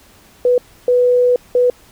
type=tone bursts at uneven times; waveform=sine; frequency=493.5 Hz; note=B4; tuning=1 cent flat; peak=-9 dBFS; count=3; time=0.45-0.58 / 0.88-1.36 / 1.55-1.7 s; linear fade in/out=2 ms; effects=pink hiss -47 dBFS RMS until 1.91 s